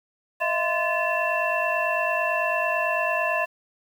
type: tone cluster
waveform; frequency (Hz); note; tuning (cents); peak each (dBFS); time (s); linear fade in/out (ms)
sine; 630 / 679 / 1031 / 1737 / 2695; D#5 / F5 / C6 / A6 / E7; +21 / -49 / -26 / -23 / +38; -28; 0.4-3.46; 20
effects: 8-bit